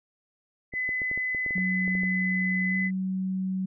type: tone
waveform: sine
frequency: 2015 Hz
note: B6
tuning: 34 cents sharp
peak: -26 dBFS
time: 0.72-2.91 s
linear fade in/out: 50 ms
type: clicks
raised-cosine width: 2 ms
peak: -27 dBFS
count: 12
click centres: 0.738 / 0.891 / 1.018 / 1.114 / 1.176 / 1.348 / 1.463 / 1.508 / 1.581 / 1.879 / 1.952 / 2.034 s
type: tone with pitch glide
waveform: sine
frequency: 185 to 188.23 Hz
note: F#3 to F#3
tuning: 0 to +30 cents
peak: -26 dBFS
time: 1.55-3.66 s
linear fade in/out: 10 ms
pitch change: +30 cents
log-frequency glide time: 2.69-2.76 s
effects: none